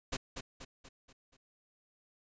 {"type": "noise with echo", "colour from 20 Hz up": "pink", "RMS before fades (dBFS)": -35, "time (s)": [0.12, 0.17], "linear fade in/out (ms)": 10, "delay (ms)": 240, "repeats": 5, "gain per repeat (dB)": -6, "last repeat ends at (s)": 1.37, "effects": ["resampled to 16000 Hz"]}